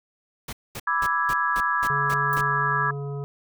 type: noise bursts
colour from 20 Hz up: pink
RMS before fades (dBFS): -34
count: 8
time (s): 0.48-2.412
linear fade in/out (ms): 5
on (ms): 49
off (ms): 220
type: chord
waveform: sine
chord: E dominant seventh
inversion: second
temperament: equal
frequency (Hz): 987.8 / 1174.7 / 1318.5 / 1661.2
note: B5 / D6 / E6 / G#6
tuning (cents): 0 / 0 / 0 / 0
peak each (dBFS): -27 / -26 / -28 / -25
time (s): 0.87-2.91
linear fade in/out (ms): 5
type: harmonic tone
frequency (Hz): 141.1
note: C#3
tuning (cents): +31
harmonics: 1 / 3 / 5 / 7 / 9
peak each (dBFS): -29 / -35 / -45 / -48 / -47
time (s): 1.9-3.24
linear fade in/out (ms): 0
type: noise with exponential decay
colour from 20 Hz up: violet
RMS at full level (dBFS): -32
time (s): 2.33-2.43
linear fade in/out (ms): 0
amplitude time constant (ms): 20
effects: none